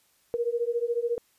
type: beating tone pair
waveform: sine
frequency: 466.2 / 480.2 Hz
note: A#4 / B4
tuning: 0 / -49 cents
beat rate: 14 Hz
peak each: -28 dBFS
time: 0.34-1.18 s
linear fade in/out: 0 ms
effects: white hiss -66 dBFS RMS until 1.38 s + resampled to 32000 Hz